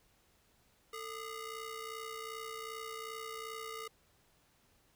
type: ring-modulated tone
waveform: sawtooth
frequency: 830.6 Hz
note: G#5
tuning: in tune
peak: -35 dBFS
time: 0.93-3.88 s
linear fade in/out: 5 ms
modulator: 384 Hz
effects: pink hiss -70 dBFS RMS until 4.95 s